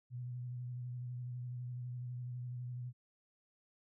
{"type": "tone with vibrato", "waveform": "sine", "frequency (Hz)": 123.47, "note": "B2", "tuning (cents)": 0, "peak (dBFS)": -40, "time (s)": [0.1, 2.93], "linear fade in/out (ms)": 50, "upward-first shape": "square", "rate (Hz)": 12, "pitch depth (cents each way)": 21, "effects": []}